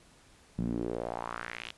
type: tone with band-pass filter sweep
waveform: sawtooth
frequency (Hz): 58.27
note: A#1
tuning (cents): 0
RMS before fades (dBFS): -36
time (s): 0.58-1.72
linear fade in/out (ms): 5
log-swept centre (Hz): 180 to 3300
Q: 2.9
effects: pink hiss -60 dBFS RMS until 1.77 s + resampled to 24000 Hz